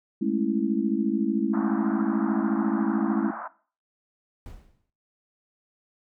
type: chord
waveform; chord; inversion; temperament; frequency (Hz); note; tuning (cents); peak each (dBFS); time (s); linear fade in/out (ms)
sine; A major seventh; third; just; 206.2 / 220 / 275 / 330; G#3 / A3 / C#4 / E4; -12 / 0 / -14 / +2; -28; 0.21-3.31; 10
type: band-pass noise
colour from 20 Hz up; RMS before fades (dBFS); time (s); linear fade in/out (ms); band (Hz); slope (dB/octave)
pink; -36; 1.53-3.48; 10; 670 to 1500; 48
type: noise with exponential decay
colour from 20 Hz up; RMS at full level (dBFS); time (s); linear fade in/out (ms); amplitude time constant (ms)
brown; -38; 4.46-4.9; 0; 94
effects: noise-tail reverb RT60 0.4 s tail -18 dB re dry